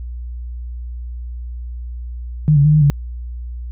sine tone with pitch steps, 152.1 / 142.1 / 151.4 / 152.8 / 143.1 Hz, D#3 / C#3 / D#3 / D#3 / D3, -39 / +43 / -47 / -31 / -45 cents, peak -8 dBFS, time 2.48-2.9 s, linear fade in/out 0 ms, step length 84 ms, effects added 60 Hz sine -25 dBFS peak until 3.71 s

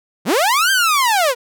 sawtooth linear two-way sweep, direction up then down, 135.2 to 1600 to 460.3 Hz, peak -9 dBFS, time 0.25-1.35 s, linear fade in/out 50 ms, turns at 0.71 s, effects none

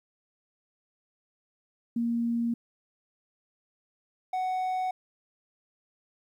sine / triangle tone pair in turn, 234.1 / 743.2 Hz, A#3 / F#5, +8 / +7 cents, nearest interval octave + minor sixth, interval 1999 cents, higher second, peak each -25 dBFS, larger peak neither, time 1.96-2.54 / 4.33-4.91 s, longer neither, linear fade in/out 5 ms, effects 11-bit

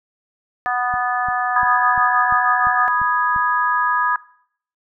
harmonic tone, 246.9 Hz, B3, in tune, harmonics 3 / 4 / 5 / 6 / 7, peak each -21 / -30 / -23 / -34 / -23 dBFS, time 0.66-2.88 s, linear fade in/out 0 ms
click train, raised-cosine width 5 ms, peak -23 dBFS, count 8, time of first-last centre 0.94-3.362 s, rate 2.89 Hz
sine chord, G# minor, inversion first, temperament equal with one note detuned, 987.8 / 1240.9 / 1661.2 Hz, B5 / D#6 / G#6, 0 / -5 / 0 cents, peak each -20 dBFS, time 1.56-4.16 s, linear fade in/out 2 ms
effects noise-tail reverb RT60 0.6 s tail -19 dB re dry

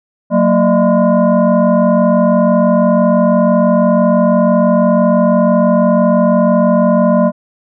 sine tone with frequency modulation, 185 Hz, F#3, in tune, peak -7 dBFS, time 0.3-7.32 s, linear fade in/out 50 ms, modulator 416 Hz, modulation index 1.5, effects none

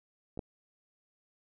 clicks, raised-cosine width 2 ms, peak -30 / -22 dBFS, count 2, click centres 0.375 / 0.392 s, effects none

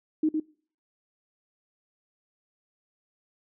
sine tone with echo, 311.1 Hz, D#4, in tune, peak -20 dBFS, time 0.23-0.29 s, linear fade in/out 5 ms, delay 110 ms, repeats 1, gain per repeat -4 dB, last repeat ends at 0.4 s, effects noise-tail reverb RT60 0.5 s tail -24 dB re dry

